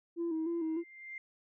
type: tone with vibrato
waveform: sine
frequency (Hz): 329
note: E4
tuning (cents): -3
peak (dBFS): -30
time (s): 0.16-0.84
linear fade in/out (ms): 50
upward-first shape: square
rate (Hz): 3.3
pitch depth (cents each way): 51
type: tone with exponential growth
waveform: sine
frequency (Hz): 2097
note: C7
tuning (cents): +3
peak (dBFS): -39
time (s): 0.35-1.18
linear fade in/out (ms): 2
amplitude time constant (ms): 180
effects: tanh soft clip ceiling -29 dBFS